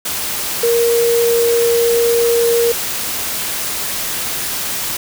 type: tone in noise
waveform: sine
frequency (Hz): 468.4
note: A#4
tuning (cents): +8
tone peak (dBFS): -11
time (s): 0.63-2.72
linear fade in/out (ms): 5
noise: white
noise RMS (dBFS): -21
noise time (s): 0.05-4.97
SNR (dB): +7
effects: none